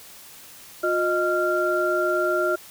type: tone cluster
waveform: sine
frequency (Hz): 357.3 / 621 / 1384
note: F4 / D#5 / F6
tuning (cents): +40 / -3 / -16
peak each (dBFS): -24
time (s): 0.83-2.56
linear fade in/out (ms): 10
effects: white hiss -45 dBFS RMS until 2.7 s